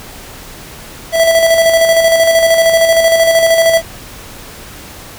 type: tone with tremolo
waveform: square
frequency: 659.3 Hz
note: E5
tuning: in tune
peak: -6 dBFS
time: 1.12-3.82 s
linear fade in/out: 50 ms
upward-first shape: square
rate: 13 Hz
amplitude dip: 40%
effects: pink hiss -32 dBFS RMS until 5.18 s